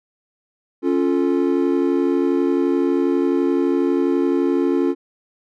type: chord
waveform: triangle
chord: Db augmented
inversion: none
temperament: equal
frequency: 277.2 / 349.2 / 440 Hz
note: Db4 / F4 / A4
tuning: 0 / 0 / 0 cents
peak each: -17 / -17 / -22 dBFS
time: 0.82-4.95 s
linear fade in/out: 50 ms
effects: none